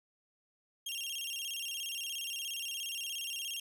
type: tone with vibrato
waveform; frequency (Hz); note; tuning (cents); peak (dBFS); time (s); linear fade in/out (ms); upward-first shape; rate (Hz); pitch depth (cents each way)
sawtooth; 2989; F#7; +17; -34; 0.86-3.6; 5; square; 17; 130
effects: none